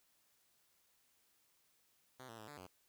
5% pulse tone with pitch steps, 128.8 / 114 / 107.8 / 146.5 / 92 Hz, C3 / A#2 / A2 / D3 / F#2, -27 / -38 / -35 / -4 / -9 cents, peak -40 dBFS, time 2.19-2.67 s, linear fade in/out 10 ms, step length 96 ms, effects white hiss -75 dBFS RMS until 2.88 s

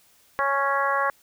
harmonic tone, 277.2 Hz, C#4, in tune, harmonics 2 / 3 / 4 / 5 / 6 / 7, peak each -28 / -29 / -24 / -30 / -28 / -33 dBFS, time 0.39-1.1 s, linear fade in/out 0 ms, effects white hiss -59 dBFS RMS until 1.22 s

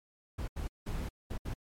brown noise bursts at uneven times, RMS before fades -36 dBFS, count 5, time 0.38-0.48 / 0.56-0.68 / 0.86-1.09 / 1.3-1.38 / 1.45-1.54 s, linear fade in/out 10 ms, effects MP3 64 kbps

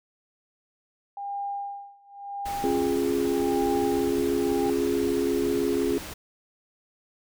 sine tone with tremolo, 803 Hz, G5, 41 cents sharp, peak -28 dBFS, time 1.17-4.7 s, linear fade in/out 2 ms, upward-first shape sine, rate 0.89 Hz, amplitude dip 95%
pink noise, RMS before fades -38 dBFS, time 2.45-6.14 s, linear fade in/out 10 ms
sine chord, Db major, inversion none, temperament equal with one note detuned, 270.9 / 349.2 / 415.3 Hz, Db4 / F4 / Ab4, -40 / 0 / 0 cents, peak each -27 / -27 / -26 dBFS, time 2.64-5.98 s, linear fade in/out 0 ms
effects none

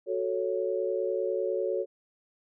sine chord, F# minor, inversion none, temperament equal, 370 / 440 / 554.4 Hz, F#4 / A4 / C#5, 0 / 0 / 0 cents, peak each -31 dBFS, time 0.06-1.86 s, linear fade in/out 50 ms, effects none

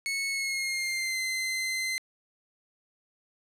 sawtooth tone with pitch glide, 2200 to 2065 Hz, C#7 to C7, -14 to -23 cents, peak -25 dBFS, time 0.06-1.98 s, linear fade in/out 0 ms, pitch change -109 cents, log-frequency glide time 0.29-1.19 s, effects low-pass 11000 Hz 12 dB/octave

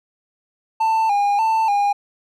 triangle tone with vibrato, 850 Hz, G#5, 40 cents sharp, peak -13 dBFS, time 0.8-1.93 s, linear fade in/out 10 ms, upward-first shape square, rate 1.7 Hz, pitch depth 79 cents each way, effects none

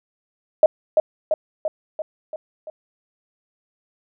sine tone with echo, 622.3 Hz, D#5, in tune, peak -7 dBFS, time 0.63-0.66 s, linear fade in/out 2 ms, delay 340 ms, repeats 6, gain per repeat -4 dB, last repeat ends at 2.7 s, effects none

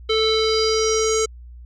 square tone with low-pass filter sweep, 440 Hz, A4, in tune, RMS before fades -19 dBFS, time 0.09-1.26 s, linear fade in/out 10 ms, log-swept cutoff 3600 to 7000 Hz, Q 7, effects added 60 Hz sine -37 dBFS peak until 1.65 s

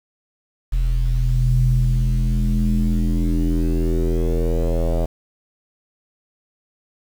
square tone with low-pass filter sweep, 41.65 Hz, E1, 19 cents sharp, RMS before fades -18 dBFS, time 0.72-5.06 s, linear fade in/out 10 ms, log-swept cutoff 84 to 620 Hz, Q 4.2, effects 7-bit

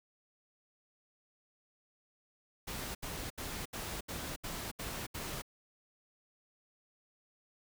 pink noise bursts, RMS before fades -41 dBFS, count 8, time 2.67-5.421 s, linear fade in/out 10 ms, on 280 ms, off 73 ms, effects none

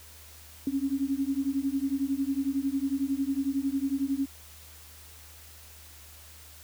sine beating tone pair, 268.4 / 279.4 Hz, C4 / C#4, +44 / +14 cents, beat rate 11 Hz, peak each -29 dBFS, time 0.67-4.26 s, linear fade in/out 2 ms, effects added 77 Hz sine -52 dBFS peak until 6.63 s + white hiss -51 dBFS RMS until 6.63 s

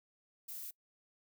violet noise, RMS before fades -45 dBFS, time 0.48-0.71 s, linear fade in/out 10 ms, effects noise-tail reverb RT60 0.1 s tail -23 dB re dry

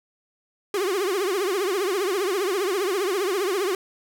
45% pulse tone with vibrato, 383.2 Hz, G4, 39 cents flat, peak -22 dBFS, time 0.74-3.75 s, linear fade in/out 2 ms, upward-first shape triangle, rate 15 Hz, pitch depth 190 cents each way, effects none

